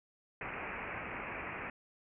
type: low-pass noise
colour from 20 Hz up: white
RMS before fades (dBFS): -42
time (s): 0.41-1.7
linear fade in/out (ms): 2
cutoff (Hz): 2600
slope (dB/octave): 96
effects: none